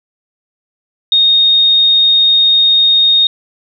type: tone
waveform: sine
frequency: 3708 Hz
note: A#7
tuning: 10 cents flat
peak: -6 dBFS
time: 1.12-3.27 s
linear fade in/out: 2 ms
effects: none